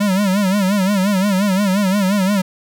square tone with vibrato, 196 Hz, G3, in tune, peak -14 dBFS, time 0-2.42 s, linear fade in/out 10 ms, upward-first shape sine, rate 5.7 Hz, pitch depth 110 cents each way, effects none

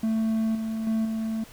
triangle tone with level steps, 221.8 Hz, A3, 14 cents sharp, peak -20 / -25 / -20 / -24 dBFS, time 0.03-1.44 s, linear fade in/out 5 ms, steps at 0.55 / 0.87 / 1.05 s, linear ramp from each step 2 ms, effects pink hiss -49 dBFS RMS until 1.52 s

